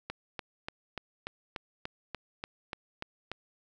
click train, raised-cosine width 0.3 ms, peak -20 dBFS, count 12, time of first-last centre 0.1-3.316 s, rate 3.42 Hz, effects none

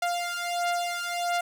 sawtooth beating tone pair, 698.5 / 700 Hz, F5 / F5, 0 / +4 cents, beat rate 1.5 Hz, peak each -26 dBFS, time 0.02-1.41 s, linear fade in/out 5 ms, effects low-pass 11000 Hz 12 dB/octave + 8-bit

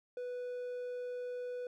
triangle tone, 493.9 Hz, B4, in tune, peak -36 dBFS, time 0.17-1.67 s, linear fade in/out 2 ms, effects none

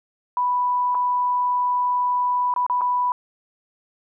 sine tone with dropouts, 987.8 Hz, B5, in tune, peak -18 dBFS, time 0.37-3.12 s, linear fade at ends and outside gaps 1 ms, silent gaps 0.947-0.951 / 2.539-2.562 / 2.665-2.698 / 2.81-2.816 s, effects none

